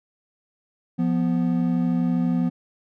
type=tone pair together; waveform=triangle; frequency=174.58 / 246.9 Hz; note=F3 / B3; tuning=0 / 0 cents; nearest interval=tritone; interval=600 cents; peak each=-20 dBFS; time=0.98-2.5 s; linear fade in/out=20 ms; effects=none